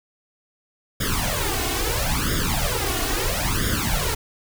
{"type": "noise with flanger", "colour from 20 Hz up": "pink", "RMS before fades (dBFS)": -23, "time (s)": [1, 4.15], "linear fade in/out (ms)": 10, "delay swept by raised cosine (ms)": [0.58, 2.78], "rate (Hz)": 0.75, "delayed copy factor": 0.95, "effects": []}